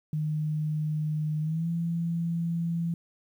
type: tone with pitch glide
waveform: sine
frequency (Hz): 153.3 to 168.14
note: D#3 to E3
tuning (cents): -25 to +35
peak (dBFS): -26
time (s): 0.13-2.94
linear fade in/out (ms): 2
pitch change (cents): +160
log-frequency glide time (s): 1.41-1.68
effects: 10-bit